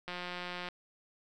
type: click train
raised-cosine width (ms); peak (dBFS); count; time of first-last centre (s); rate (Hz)
0.3; -24; 109; 0.08-0.687; 178
effects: none